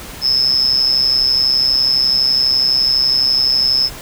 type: tone with amplitude modulation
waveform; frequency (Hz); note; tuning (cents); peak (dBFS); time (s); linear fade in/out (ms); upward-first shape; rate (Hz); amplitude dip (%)
sine; 5200; E8; -24; -7; 0.21-3.9; 50; sine; 132; 95
effects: pink hiss -32 dBFS RMS until 4.01 s